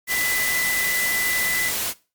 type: tone in noise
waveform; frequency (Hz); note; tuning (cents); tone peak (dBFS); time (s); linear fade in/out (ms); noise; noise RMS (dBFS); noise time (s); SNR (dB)
sine; 1996; B6; +18; -22; 0.07-1.72; 50; white; -25; 0.07-1.94; 0
effects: noise-tail reverb RT60 0.3 s tail -19 dB re dry + MP3 96 kbps